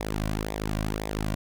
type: tone with flanger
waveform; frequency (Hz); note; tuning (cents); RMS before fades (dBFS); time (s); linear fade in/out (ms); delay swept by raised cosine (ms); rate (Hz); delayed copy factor
sawtooth; 52.6; G#1; +23; -30; 0-1.35; 5; 0.67 to 2.37; 1.9; -0.75
effects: none